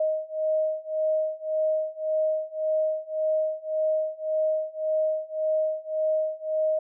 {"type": "beating tone pair", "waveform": "sine", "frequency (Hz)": [624, 625.8], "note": ["D#5", "D#5"], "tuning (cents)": [5, 10], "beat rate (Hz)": 1.8, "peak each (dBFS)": [-27, -26], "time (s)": [0, 6.79], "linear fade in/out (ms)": 5, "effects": []}